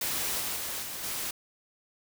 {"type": "noise with level steps", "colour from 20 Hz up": "white", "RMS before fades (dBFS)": [-31, -33, -35, -38, -34], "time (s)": [0.01, 1.31], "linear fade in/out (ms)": 5, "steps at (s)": [0.4, 0.56, 0.82, 1.03], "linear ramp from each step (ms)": 10, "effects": []}